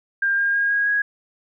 sine tone with pitch steps, 1599 / 1612.9 / 1627 / 1641.1 / 1655.4 Hz, G6 / G6 / G#6 / G#6 / G#6, +34 / +49 / -36 / -21 / -6 cents, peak -17 dBFS, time 0.22-1.02 s, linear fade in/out 5 ms, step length 160 ms, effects none

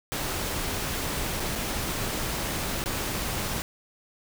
pink noise with dropouts, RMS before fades -30 dBFS, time 0.12-3.62 s, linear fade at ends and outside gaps 0 ms, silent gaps 1.397-1.402 / 1.554-1.558 / 2.84-2.859 s, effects none

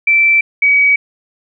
sine tone pair in turn, 2333 / 2269 Hz, D7 / C#7, -12 / +40 cents, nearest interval unison, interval 48 cents, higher first, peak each -7 dBFS, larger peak neither, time 0.07-0.41 / 0.62-0.96 s, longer neither, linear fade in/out 5 ms, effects none

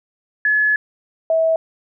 sine tone pair in turn, 1707 / 648.7 Hz, G#6 / E5, +47 / -28 cents, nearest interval octave + perfect fourth, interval 1675 cents, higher first, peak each -13 / -13 dBFS, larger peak neither, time 0.45-0.76 / 1.3-1.56 s, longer first, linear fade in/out 2 ms, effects none

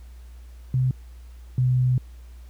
sine tone pair in turn, 128.7 / 126.71 Hz, C3 / B2, -28 / +45 cents, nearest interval unison, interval 27 cents, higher first, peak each -18 / -17 dBFS, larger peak second, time 0.74-0.91 / 1.58-1.98 s, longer second, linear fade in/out 2 ms, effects added 60 Hz sine -40 dBFS peak until 2.49 s + pink hiss -59 dBFS RMS until 2.49 s

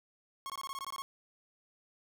45% pulse tone bursts, 1090 Hz, C#6, 29 cents flat, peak -38 dBFS, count 10, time 0.46-1.02 s, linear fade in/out 0 ms, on 38 ms, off 20 ms, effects none

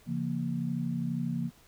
sine chord, Bb minor, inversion first, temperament equal with one note detuned, 138.59 / 170.82 / 233.1 Hz, Db3 / F3 / Bb3, 0 / -38 / 0 cents, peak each -35 / -33 / -33 dBFS, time 0.06-1.51 s, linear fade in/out 50 ms, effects pink hiss -60 dBFS RMS until 1.67 s

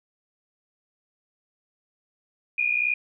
sine tone pair together, 2411 / 2473 Hz, D7 / D#7, +45 / -11 cents, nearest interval unison, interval 44 cents, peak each -24 dBFS, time 2.58-2.94 s, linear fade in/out 5 ms, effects none

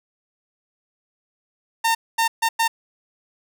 sawtooth tone bursts at uneven times, 910 Hz, A#5, 42 cents flat, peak -13 dBFS, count 4, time 1.84-1.95 / 2.18-2.28 / 2.42-2.49 / 2.59-2.68 s, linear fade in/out 10 ms, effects none

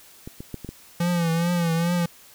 clicks, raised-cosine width 3 ms, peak -22 / -22 / -18 / -22 / -20 dBFS, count 5, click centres 0.275 / 0.405 / 0.543 / 0.647 / 0.69 s
square tone with vibrato, 170 Hz, F3, 46 cents flat, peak -21 dBFS, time 1-2.06 s, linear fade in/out 5 ms, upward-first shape triangle, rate 2.4 Hz, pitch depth 75 cents each way
effects white hiss -50 dBFS RMS until 2.34 s

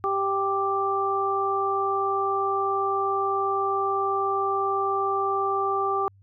harmonic tone, 392.3 Hz, G4, 1 cent sharp, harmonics 1 / 2 / 3, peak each -27 / -28 / -25 dBFS, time 0.04-6.08 s, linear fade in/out 0 ms, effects added 98 Hz sine -52 dBFS peak until 6.22 s

